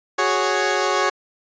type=chord; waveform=15% pulse; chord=F# suspended second; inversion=none; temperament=equal; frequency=370 / 415.3 / 554.4 Hz; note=F#4 / G#4 / C#5; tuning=0 / 0 / 0 cents; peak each=-16 dBFS; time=0.18-1.1 s; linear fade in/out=10 ms; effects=resampled to 16000 Hz